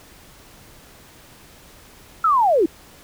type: linear sweep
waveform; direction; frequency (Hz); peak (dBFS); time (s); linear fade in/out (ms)
sine; down; 1357 to 294.2; -13; 2.24-2.66; 5
effects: pink hiss -47 dBFS RMS until 3.03 s